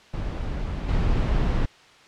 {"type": "noise with level steps", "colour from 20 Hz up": "brown", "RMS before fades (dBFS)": [-28, -22], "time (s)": [0.13, 1.66], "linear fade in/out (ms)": 10, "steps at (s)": 0.88, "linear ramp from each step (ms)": 10, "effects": ["white hiss -51 dBFS RMS until 2.07 s", "low-pass 4000 Hz 12 dB/octave"]}